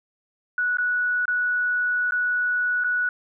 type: tone with dropouts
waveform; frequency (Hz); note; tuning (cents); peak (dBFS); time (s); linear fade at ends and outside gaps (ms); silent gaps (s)
sine; 1471; F#6; -11; -20; 0.58-3.09; 2; 0.771-0.784 / 1.255-1.28 / 2.109-2.121 / 2.838-2.844
effects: none